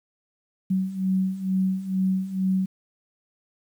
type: beating tone pair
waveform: sine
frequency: 187.3 / 189.5 Hz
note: F#3 / F#3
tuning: +21 / +42 cents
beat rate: 2.2 Hz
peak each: -27 / -23 dBFS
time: 0.7-2.66 s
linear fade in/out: 10 ms
effects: 9-bit